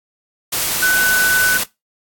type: tone in noise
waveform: sine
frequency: 1500 Hz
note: F#6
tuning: 23 cents sharp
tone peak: -12 dBFS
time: 0.82-1.58 s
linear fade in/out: 10 ms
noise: white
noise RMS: -19 dBFS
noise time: 0.52-1.64 s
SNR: +4 dB
effects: noise-tail reverb RT60 0.2 s tail -20 dB re dry + AAC 64 kbps